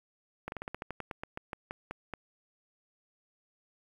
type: slowing click train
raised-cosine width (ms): 0.5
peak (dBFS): -22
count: 16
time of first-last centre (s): 0.48-2.137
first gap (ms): 41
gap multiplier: 1.13
effects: 9-bit